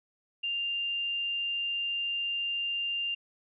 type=tone; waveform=sine; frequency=2794 Hz; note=F7; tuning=in tune; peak=-29 dBFS; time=0.43-3.15 s; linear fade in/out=10 ms; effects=none